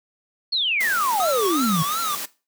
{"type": "exponential sweep", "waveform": "sine", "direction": "down", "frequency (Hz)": [4435, 149.5], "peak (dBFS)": -19, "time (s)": [0.52, 1.83], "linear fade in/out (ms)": 10}
{"type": "high-pass noise", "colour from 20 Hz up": "white", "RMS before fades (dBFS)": -30, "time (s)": [0.8, 2.26], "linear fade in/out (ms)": 10, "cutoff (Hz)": 150, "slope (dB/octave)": 24}
{"type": "tone with vibrato", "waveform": "square", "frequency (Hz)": 1229, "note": "D#6", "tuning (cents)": -22, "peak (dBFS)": -24, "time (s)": [1.2, 2.15], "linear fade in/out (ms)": 0, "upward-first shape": "triangle", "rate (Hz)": 2.8, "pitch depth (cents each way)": 210}
{"effects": ["noise-tail reverb RT60 0.3 s tail -18 dB re dry"]}